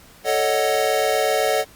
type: chord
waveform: square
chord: D# half-diminished seventh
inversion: second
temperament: equal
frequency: 440 / 554.4 / 622.3 / 740 Hz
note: A4 / C#5 / D#5 / F#5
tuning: 0 / 0 / 0 / 0 cents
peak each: -24 dBFS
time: 0.24-1.65 s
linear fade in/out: 50 ms
effects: pink hiss -48 dBFS RMS until 1.75 s + Opus 48 kbps